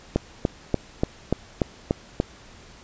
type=click train; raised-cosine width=2 ms; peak=-6 dBFS; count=8; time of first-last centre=0.16-2.201 s; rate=3.43 Hz; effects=pink hiss -48 dBFS RMS until 2.83 s + resampled to 16000 Hz